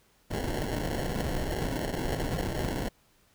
pink noise with sample-and-hold, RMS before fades -31 dBFS, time 0.3-2.89 s, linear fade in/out 10 ms, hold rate 1225 Hz, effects pink hiss -65 dBFS RMS until 3.34 s

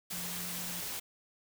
sine tone in noise, 175.7 Hz, F3, 11 cents sharp, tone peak -45 dBFS, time 0.12-0.81 s, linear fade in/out 10 ms, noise white, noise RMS -39 dBFS, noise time 0.1-1 s, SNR -9 dB, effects none

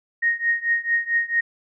sine tone with tremolo, 1864 Hz, A#6, 1 cent flat, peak -15 dBFS, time 0.22-1.41 s, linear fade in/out 10 ms, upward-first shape triangle, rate 4.5 Hz, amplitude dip 95%, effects none

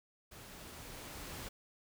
pink noise with level ramp, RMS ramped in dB -53 to -45 dBFS, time 0.31-1.49 s, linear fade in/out 10 ms, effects none

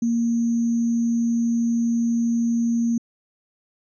sine tone with sample-and-hold, 233.1 Hz, A#3, in tune, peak -18 dBFS, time 0.02-2.98 s, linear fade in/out 5 ms, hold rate 6300 Hz, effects resampled to 24000 Hz

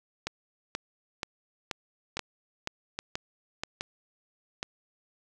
two click trains, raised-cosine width 0.2 ms, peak -15 / -14 dBFS, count 4 / 8, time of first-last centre 2.17-4.629 / 0.27-3.635 s, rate 1.22 / 2.08 Hz, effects none

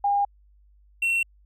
sine / triangle tone pair in turn, 808 / 2718 Hz, G#5 / F7, -48 / -48 cents, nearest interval octave + major sixth, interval 2100 cents, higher second, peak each -19 dBFS, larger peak neither, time 0.04-0.25 / 1.02-1.23 s, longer neither, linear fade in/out 5 ms, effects added 50 Hz sine -54 dBFS peak until 1.45 s

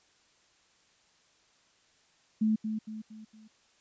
sine tone with echo, 217.3 Hz, A3, 21 cents flat, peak -23 dBFS, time 2.41-2.56 s, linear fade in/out 10 ms, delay 230 ms, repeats 4, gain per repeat -7 dB, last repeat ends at 3.48 s, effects white hiss -66 dBFS RMS until 3.8 s + resampled to 16000 Hz

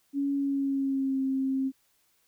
sine tone with pitch glide, 280 to 266.6 Hz, C#4 to C4, +18 to +33 cents, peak -25 dBFS, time 0.13-1.72 s, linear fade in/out 50 ms, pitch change -85 cents, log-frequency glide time 0.34-1.21 s, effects white hiss -69 dBFS RMS until 2.27 s

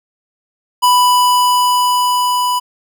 square tone with level ramp, 990 Hz, B5, 4 cents sharp, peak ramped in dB -8 to -14 dBFS, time 0.82-2.6 s, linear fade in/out 20 ms, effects none

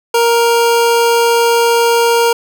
25% pulse tone, 467.5 Hz, A#4, 5 cents sharp, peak -5 dBFS, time 0.14-2.33 s, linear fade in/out 5 ms, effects none

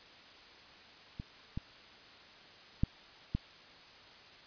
clicks, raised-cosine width 5 ms, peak -28 / -24 / -15 / -19 dBFS, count 4, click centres 1.199 / 1.575 / 2.835 / 3.35 s, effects white hiss -55 dBFS RMS until 4.46 s + resampled to 11025 Hz

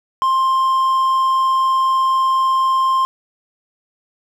triangle tone, 1054 Hz, C6, 12 cents sharp, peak -11 dBFS, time 0.22-3.05 s, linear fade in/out 0 ms, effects none

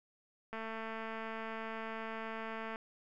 click train, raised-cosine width 0.5 ms, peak -28 dBFS, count 498, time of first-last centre 0.53-2.759 s, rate 223 Hz, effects none

